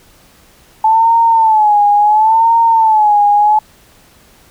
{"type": "tone with vibrato", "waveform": "sine", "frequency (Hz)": 870, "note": "A5", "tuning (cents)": -20, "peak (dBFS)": -6, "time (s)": [0.84, 3.59], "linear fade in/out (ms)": 5, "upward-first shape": "sine", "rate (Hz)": 0.72, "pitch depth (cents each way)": 100, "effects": ["pink hiss -46 dBFS RMS until 4.5 s"]}